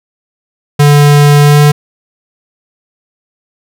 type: tone with pitch glide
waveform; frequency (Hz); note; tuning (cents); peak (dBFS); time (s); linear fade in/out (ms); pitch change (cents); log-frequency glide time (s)
square; 145.6 to 147.21; D3 to D3; -15 to +4; -3; 0.79-1.72; 10; +19; 1.41-1.61
effects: none